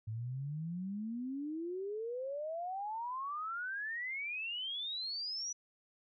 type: exponential sweep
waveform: sine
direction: up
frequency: 106.4 to 5950 Hz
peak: -37 dBFS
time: 0.07-5.53 s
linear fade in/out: 10 ms
effects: none